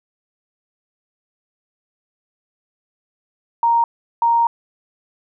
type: tone bursts at uneven times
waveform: sine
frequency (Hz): 932.3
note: A#5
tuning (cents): 0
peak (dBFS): -12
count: 2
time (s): 3.63-3.84 / 4.22-4.47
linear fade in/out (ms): 2
effects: none